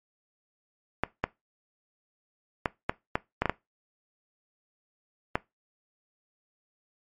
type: clicks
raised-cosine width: 0.5 ms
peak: -9 dBFS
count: 9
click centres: 1.036 / 1.24 / 2.658 / 2.895 / 3.155 / 3.42 / 3.457 / 3.496 / 5.355 s
effects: noise-tail reverb RT60 0.2 s tail -20 dB re dry + MP3 48 kbps